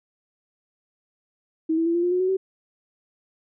sine tone with pitch steps, 320.3 / 328.4 / 336.6 / 345.1 / 353.8 / 362.7 / 371.8 / 381.1 Hz, E4 / E4 / E4 / F4 / F4 / F#4 / F#4 / G4, -50 / -6 / +36 / -21 / +23 / -34 / +8 / -49 cents, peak -19 dBFS, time 1.69-2.37 s, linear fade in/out 10 ms, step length 85 ms, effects none

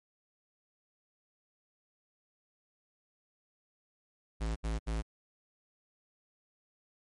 square tone bursts, 55 Hz, A1, in tune, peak -32 dBFS, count 3, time 4.4-5.024 s, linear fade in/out 20 ms, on 160 ms, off 72 ms, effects MP3 48 kbps

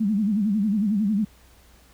sine tone with vibrato, 207.7 Hz, G#3, in tune, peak -19 dBFS, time 0-1.25 s, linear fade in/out 10 ms, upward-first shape sine, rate 11 Hz, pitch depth 130 cents each way, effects added 60 Hz sine -54 dBFS peak until 1.93 s + pink hiss -56 dBFS RMS until 1.93 s

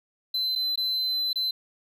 triangle tone with dropouts, 4051 Hz, B7, 43 cents sharp, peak -23 dBFS, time 0.34-1.51 s, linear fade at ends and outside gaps 5 ms, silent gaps 0.554-0.558 / 0.758-0.775 / 1.331-1.357 s, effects none

